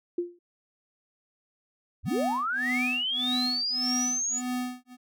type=tone with exponential decay; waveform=sine; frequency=349.2 Hz; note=F4; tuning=in tune; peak=-22 dBFS; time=0.18-0.39 s; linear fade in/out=5 ms; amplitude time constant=45 ms
type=linear sweep; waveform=sine; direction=up; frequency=41.12 to 7000 Hz; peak=-26 dBFS; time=2.03-4.42 s; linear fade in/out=50 ms
type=tone with tremolo; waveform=square; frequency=249.8 Hz; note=B3; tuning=20 cents sharp; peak=-28 dBFS; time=2.05-4.97 s; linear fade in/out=50 ms; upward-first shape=sine; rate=1.7 Hz; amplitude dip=100%
effects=none